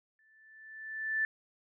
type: tone with exponential growth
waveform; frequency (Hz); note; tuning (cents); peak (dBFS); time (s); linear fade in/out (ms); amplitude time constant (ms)
sine; 1760; A6; 0; -26; 0.19-1.25; 1; 230
effects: none